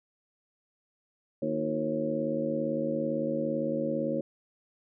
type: harmonic tone with a mistuned harmonic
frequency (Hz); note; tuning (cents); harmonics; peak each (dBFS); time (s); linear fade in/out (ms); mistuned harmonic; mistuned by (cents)
77.78; D#2; 0; 2 / 3 / 4 / 5 / 6 / 7; -39 / -33 / -34 / -39 / -38 / -31; 1.42-4.21; 5; 5; -120
effects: none